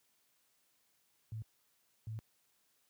sine tone bursts at uneven times, 110 Hz, A2, in tune, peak -39 dBFS, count 2, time 1.32-1.42 / 2.07-2.19 s, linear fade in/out 0 ms, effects white hiss -75 dBFS RMS until 2.89 s + high-pass 60 Hz 12 dB/octave

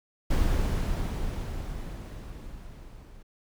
brown noise with level ramp, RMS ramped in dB -23 to -48 dBFS, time 0.3-3.23 s, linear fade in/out 10 ms, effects none

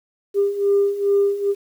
sine beating tone pair, 399.4 / 401.8 Hz, G4 / G4, +32 / +43 cents, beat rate 2.4 Hz, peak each -20 / -16 dBFS, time 0.34-1.55 s, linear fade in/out 50 ms, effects tanh soft clip ceiling -9 dBFS + 8-bit

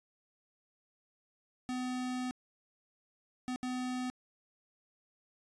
square tone bursts at uneven times, 252.3 Hz, B3, 37 cents sharp, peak -35 dBFS, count 3, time 1.69-2.31 / 3.48-3.56 / 3.63-4.1 s, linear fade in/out 0 ms, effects resampled to 22050 Hz

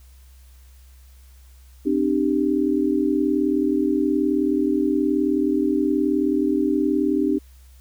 sine chord, C suspended second, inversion none, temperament equal with one note detuned, 261.6 / 300.5 / 392 Hz, C4 / D4 / G4, 0 / +40 / 0 cents, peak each -23 / -20 / -24 dBFS, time 1.85-7.39 s, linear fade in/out 20 ms, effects added 64 Hz sine -45 dBFS peak until 7.8 s + white hiss -58 dBFS RMS until 7.8 s

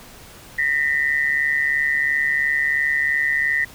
sine tone pair together, 1832.6 / 1975.5 Hz, A#6 / B6, -30 / 0 cents, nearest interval minor second, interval 130 cents, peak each -20 dBFS, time 0.58-3.65 s, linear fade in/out 10 ms, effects pink hiss -43 dBFS RMS until 3.74 s

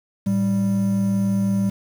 triangle tone pair together, 110 / 196 Hz, A2 / G3, 0 / 0 cents, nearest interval minor seventh, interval 1000 cents, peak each -24 / -16 dBFS, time 0.26-1.7 s, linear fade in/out 10 ms, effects 7-bit

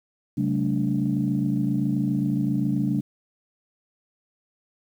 sine tone cluster, 136.5 / 190.4 / 217.9 / 289.3 Hz, C#3 / F#3 / A3 / D4, -26 / +50 / -17 / -26 cents, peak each -26 dBFS, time 0.37-3.01 s, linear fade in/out 10 ms, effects tanh soft clip ceiling -12 dBFS + 9-bit

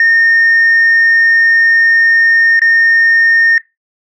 sine tone with dropouts, 1830 Hz, A#6, 32 cents flat, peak -4 dBFS, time 0-3.58 s, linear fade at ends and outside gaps 2 ms, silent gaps 2.594-2.617 s, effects noise-tail reverb RT60 0.2 s tail -19 dB re dry + tanh soft clip ceiling -3 dBFS

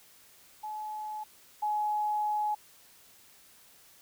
sine tone pair in turn, 854 / 843.2 Hz, G#5 / G#5, +48 / +26 cents, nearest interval unison, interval 22 cents, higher first, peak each -35 / -27 dBFS, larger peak second, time 0.63-1.24 / 1.62-2.55 s, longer second, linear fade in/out 10 ms, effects white hiss -58 dBFS RMS until 4.01 s

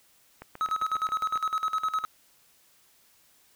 click train, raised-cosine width 0.5 ms, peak -26 dBFS, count 8, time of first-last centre 0.42-1.357 s, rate 7.47 Hz
triangle tone with tremolo, 1281 Hz, E6, 50 cents flat, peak -22 dBFS, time 0.61-2.05 s, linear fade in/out 0 ms, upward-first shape square, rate 9.8 Hz, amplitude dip 80%
effects white hiss -62 dBFS RMS until 3.55 s

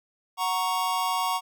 square chord, F# major, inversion none, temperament equal, 740 / 932.3 / 1108.7 Hz, F#5 / A#5 / C#6, 0 / 0 / 0 cents, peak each -31 / -29 / -29 dBFS, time 0.37-1.41 s, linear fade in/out 50 ms, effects none

